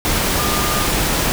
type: tone in noise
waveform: sine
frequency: 1207 Hz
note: D6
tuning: 47 cents sharp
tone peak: -24 dBFS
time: 0.39-0.87 s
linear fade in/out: 0 ms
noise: pink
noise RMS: -18 dBFS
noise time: 0.05-1.32 s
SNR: -9 dB
effects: none